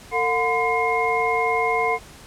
sine tone cluster, 452.4 / 722 / 1021 / 2144 Hz, A4 / F#5 / C6 / C7, +48 / -43 / -43 / +42 cents, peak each -24 dBFS, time 0.11-1.99 s, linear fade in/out 50 ms, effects pink hiss -44 dBFS RMS until 2.26 s + low-pass 11000 Hz 12 dB/octave

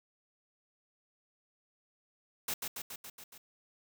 white noise with echo, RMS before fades -35 dBFS, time 2.48-2.54 s, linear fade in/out 5 ms, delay 140 ms, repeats 6, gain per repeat -3 dB, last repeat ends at 3.38 s, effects none

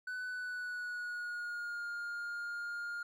triangle tone with pitch glide, 1498 to 1413.9 Hz, F#6 to F6, +21 to +21 cents, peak -36 dBFS, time 0.07-3.03 s, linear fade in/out 5 ms, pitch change -100 cents, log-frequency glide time 0.27-1.86 s, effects none

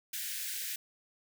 white high-pass noise, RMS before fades -38 dBFS, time 0.13-0.76 s, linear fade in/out 5 ms, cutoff 1500 Hz, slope 96 dB/octave, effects none

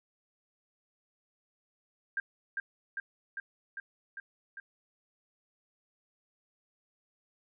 sine tone with echo, 1597 Hz, G6, 32 cents sharp, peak -29 dBFS, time 2.17-2.2 s, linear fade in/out 2 ms, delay 400 ms, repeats 6, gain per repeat -2 dB, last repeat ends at 4.6 s, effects none

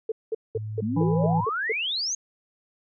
sine tone bursts, 443.2 Hz, A4, 13 cents sharp, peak -23 dBFS, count 8, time 0.09-1.722 s, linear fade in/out 5 ms, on 29 ms, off 200 ms
sine tone with pitch glide, 107.5 to 108.31 Hz, A2 to A2, -40 to -27 cents, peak -30 dBFS, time 0.55-1.45 s, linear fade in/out 10 ms, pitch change +13 cents, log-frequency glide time 0.87-1.13 s
sine exponential sweep, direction up, 196 to 6660 Hz, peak -25 dBFS, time 0.82-2.15 s, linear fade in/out 5 ms
harmonic tone, 164.81 Hz, E3, in tune, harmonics 1 / 3 / 5 / 6, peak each -21 / -36 / -34 / -37 dBFS, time 0.96-1.41 s, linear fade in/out 10 ms
effects none

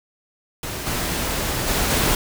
pink noise with level steps, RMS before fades -29 / -24 / -21 / -19 dBFS, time 0.63-2.15 s, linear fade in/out 2 ms, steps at 0.86 / 1.67 / 1.9 s, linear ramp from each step 10 ms, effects none

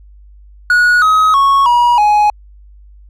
triangle tone with pitch steps, 1457 / 1268.4 / 1104.2 / 961.3 / 836.8 Hz, F#6 / D#6 / C#6 / B5 / G#5, -27 / +33 / -7 / -47 / +13 cents, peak -5 dBFS, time 0.7-2.3 s, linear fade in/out 2 ms, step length 320 ms, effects added 50 Hz sine -37 dBFS peak until 3.09 s

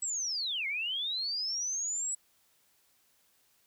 sine linear two-way sweep, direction down then up, 7902 to 2093 to 7902 Hz, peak -31 dBFS, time 0.02-2.15 s, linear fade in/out 5 ms, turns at 0.67 s, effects white hiss -69 dBFS RMS until 3.66 s

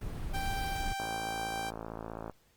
brown noise, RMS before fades -36 dBFS, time 0.01-0.93 s, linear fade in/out 5 ms
sawtooth tone, 784 Hz, G5, in tune, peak -31 dBFS, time 0.33-1.71 s, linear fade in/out 20 ms
click train, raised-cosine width 1 ms, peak -25 dBFS, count 73, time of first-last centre 1-2.297 s, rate 55.5 Hz
effects pink hiss -68 dBFS RMS until 2.56 s + Opus 24 kbps

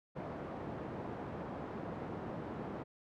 pink band-pass noise, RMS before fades -43 dBFS, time 0.15-2.84 s, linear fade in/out 20 ms, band 130 to 910 Hz, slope 12 dB/octave, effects none

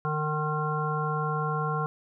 harmonic tone, 152.6 Hz, D#3, 33 cents flat, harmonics 1 / 3 / 5 / 7 / 9, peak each -29 / -34 / -35 / -32 / -34 dBFS, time 0.05-1.86 s, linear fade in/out 0 ms, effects none

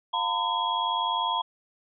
sine tone cluster, 703 / 910 / 1010 / 3313 Hz, F5 / A#5 / B5 / G#7, +11 / -42 / +39 / -5 cents, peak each -35 / -28 / -28 / -31 dBFS, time 0.13-1.42 s, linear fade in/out 10 ms, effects none

